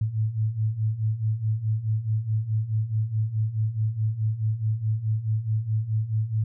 sine beating tone pair, 106.5 / 111.2 Hz, G#2 / A2, +44 / +19 cents, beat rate 4.7 Hz, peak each -28 / -24 dBFS, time 0.01-6.44 s, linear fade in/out 5 ms, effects none

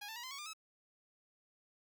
10% pulse tone with pitch steps, 824 / 888.3 / 957.5 / 1032.2 / 1112.7 / 1199.5 / 1293 Hz, G#5 / A5 / A#5 / C6 / C#6 / D6 / E6, -14 / +16 / +46 / -24 / +6 / +36 / -34 cents, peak -36 dBFS, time 0.01-0.535 s, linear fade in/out 10 ms, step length 75 ms, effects none

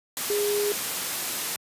sine tone in noise, 412.5 Hz, G#4, 12 cents flat, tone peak -23 dBFS, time 0.3-0.72 s, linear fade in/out 0 ms, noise white, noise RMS -29 dBFS, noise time 0.17-1.56 s, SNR +3 dB, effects high-pass 150 Hz 12 dB/octave + resampled to 32000 Hz

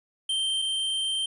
square tone pair in turn, 3136 / 3136 Hz, G7 / G7, 0 / 0 cents, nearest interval unison, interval 0 cents, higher neither, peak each -25 / -26 dBFS, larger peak first, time 0.29-0.62 / 0.62-1.26 s, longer second, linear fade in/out 5 ms, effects resampled to 24000 Hz

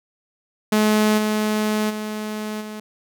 sawtooth tone with level steps, 213.7 Hz, G#3, 50 cents sharp, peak -11 / -15 / -22 / -27 dBFS, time 0.72-2.8 s, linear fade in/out 5 ms, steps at 1.17 / 1.89 / 2.6 s, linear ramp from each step 20 ms, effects none

